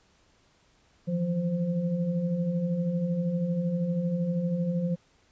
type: tone cluster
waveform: sine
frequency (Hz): 161.9 / 174.6 / 521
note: E3 / F3 / C5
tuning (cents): -31 / 0 / -7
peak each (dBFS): -35 / -26 / -34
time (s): 1.07-4.96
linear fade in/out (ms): 20
effects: pink hiss -64 dBFS RMS until 5.31 s + resampled to 16000 Hz